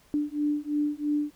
sine beating tone pair, 293.9 / 296.9 Hz, D4 / D4, +1 / +19 cents, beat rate 3 Hz, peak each -28 dBFS, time 0.14-1.31 s, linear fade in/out 0 ms, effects pink hiss -60 dBFS RMS until 1.35 s

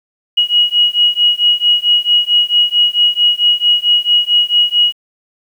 sine beating tone pair, 2900 / 2904.5 Hz, F#7 / F#7, -35 / -33 cents, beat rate 4.5 Hz, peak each -12 dBFS, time 0.37-4.93 s, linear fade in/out 10 ms, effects 7-bit

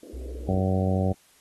white band-pass noise, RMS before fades -43 dBFS, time 0.03-0.61 s, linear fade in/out 2 ms, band 250 to 500 Hz, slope 48 dB/octave
sine tone, 63 Hz, B1, 35 cents sharp, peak -33 dBFS, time 0.13-0.58 s, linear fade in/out 10 ms
harmonic tone, 94.2 Hz, F#2, 32 cents sharp, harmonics 1 / 2 / 3 / 4 / 5 / 6 / 7 / 8, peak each -24 / -26 / -33 / -35 / -33 / -32 / -36 / -35 dBFS, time 0.48-1.13 s, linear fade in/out 10 ms
effects white hiss -59 dBFS RMS until 1.4 s + AAC 32 kbps

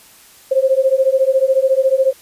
sine beating tone pair, 523.3 / 537.3 Hz, C5 / C5, 0 / +46 cents, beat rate 14 Hz, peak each -14 dBFS, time 0.51-2.13 s, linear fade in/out 10 ms, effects white hiss -45 dBFS RMS until 2.21 s + resampled to 32000 Hz

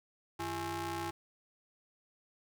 sawtooth ring-modulated tone, 246.9 Hz, B3, in tune, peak -29 dBFS, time 0.39-1.11 s, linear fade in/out 10 ms, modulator 586 Hz, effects none

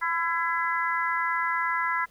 harmonic tone with a mistuned harmonic, 336.1 Hz, E4, 34 cents sharp, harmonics 3 / 4 / 5 / 6, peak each -28 / -30 / -30 / -31 dBFS, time 0.01-2.06 s, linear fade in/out 20 ms, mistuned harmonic 5, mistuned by -16 cents, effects pink hiss -60 dBFS RMS until 2.1 s

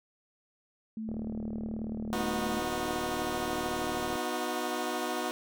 sine tone, 220 Hz, A3, in tune, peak -34 dBFS, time 0.97-2.6 s, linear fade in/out 2 ms
click train, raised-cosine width 2 ms, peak -27 dBFS, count 119, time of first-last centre 1.09-4.155 s, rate 38.5 Hz
15% pulse chord, B major, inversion none, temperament equal with one note detuned, 246.9 / 311.1 / 363.8 Hz, B3 / D#4 / F#4, 0 / 0 / -29 cents, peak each -30 / -30 / -28 dBFS, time 2.13-5.31 s, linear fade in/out 0 ms
effects none

